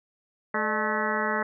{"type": "harmonic tone with a mistuned harmonic", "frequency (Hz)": 215.9, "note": "A3", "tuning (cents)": -33, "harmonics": [1, 2, 3, 4, 5, 6, 7, 8, 9], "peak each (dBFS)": [-33, -33, -33, -33, -33, -33, -33, -33, -33], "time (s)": [0.54, 1.43], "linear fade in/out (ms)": 5, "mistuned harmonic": 3, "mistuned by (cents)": -110, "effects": []}